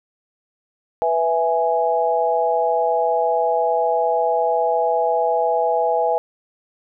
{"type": "chord", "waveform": "sine", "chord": "E major", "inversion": "second", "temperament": "equal", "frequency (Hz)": [493.9, 659.3, 830.6], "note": ["B4", "E5", "G#5"], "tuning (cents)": [0, 0, 0], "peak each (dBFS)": [-21, -20, -20], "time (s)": [1.02, 6.18], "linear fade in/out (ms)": 0, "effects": []}